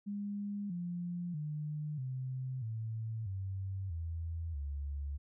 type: tone with pitch steps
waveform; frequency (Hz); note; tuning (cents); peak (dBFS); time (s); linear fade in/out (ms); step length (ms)
sine; 203.4 / 175.04 / 150.63 / 129.62 / 111.55 / 95.99 / 82.61 / 71.09; G#3 / F3 / D3 / C3 / A2 / G2 / E2 / C#2; -36 / +4 / +44 / -16 / +24 / -36 / +4 / +44; -36; 0.06-5.18; 20; 640
effects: none